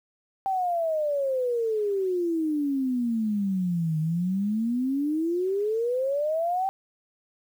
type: exponential two-way sweep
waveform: sine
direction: down then up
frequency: 784 to 154.3 to 784 Hz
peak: -23 dBFS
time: 0.46-6.69 s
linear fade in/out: 0 ms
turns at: 3.99 s
effects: 9-bit